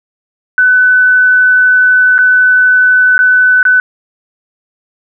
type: tone with dropouts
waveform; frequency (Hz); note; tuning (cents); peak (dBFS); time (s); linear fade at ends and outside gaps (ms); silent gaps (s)
sine; 1502; F#6; +26; -4; 0.58-3.8; 1; 2.181-2.188 / 3.18-3.19 / 3.629-3.652
effects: none